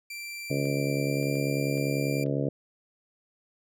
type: tone with pitch glide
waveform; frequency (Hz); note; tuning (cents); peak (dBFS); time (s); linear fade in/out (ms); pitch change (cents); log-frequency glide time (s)
sawtooth; 2352 to 2371; D7 to D7; +2 to +16; -33; 0.1-2.24; 5; +14; 1.03-1.25
type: harmonic tone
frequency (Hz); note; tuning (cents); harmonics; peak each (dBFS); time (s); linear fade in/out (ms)
70.1; C#2; +20; 2 / 3 / 4 / 5 / 6 / 7 / 8 / 9; -29 / -39 / -31 / -37 / -36 / -34 / -36 / -38; 0.5-2.49; 5
type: clicks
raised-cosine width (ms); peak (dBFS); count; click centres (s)
0.3; -38; 5; 0.655 / 1.23 / 1.355 / 1.776 / 2.263
effects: none